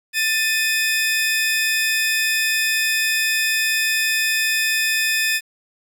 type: tone pair together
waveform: sawtooth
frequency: 1774.1 / 2509 Hz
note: A6 / D#7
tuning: +14 / +14 cents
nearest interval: tritone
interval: 600 cents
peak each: -17 dBFS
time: 0.13-5.41 s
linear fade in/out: 50 ms
effects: 8-bit